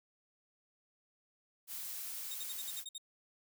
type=noise; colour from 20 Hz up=blue; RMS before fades=-43 dBFS; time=1.67-2.85 s; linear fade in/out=50 ms
type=tone bursts; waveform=25% pulse; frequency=3709 Hz; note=A#7; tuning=9 cents flat; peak=-38 dBFS; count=8; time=2.31-2.981 s; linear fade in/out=5 ms; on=34 ms; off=57 ms
effects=none